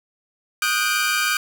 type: tone cluster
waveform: sawtooth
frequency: 1241 / 1464 / 1570 / 2366 Hz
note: D#6 / F#6 / G6 / D7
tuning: -5 / -19 / +2 / +12 cents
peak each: -21 dBFS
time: 0.62-1.37 s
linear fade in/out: 2 ms
effects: none